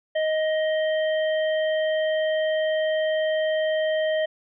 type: harmonic tone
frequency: 626 Hz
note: D#5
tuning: 10 cents sharp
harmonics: 1 / 3 / 5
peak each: -21 / -31 / -35 dBFS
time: 0.15-4.26 s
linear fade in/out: 10 ms
effects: none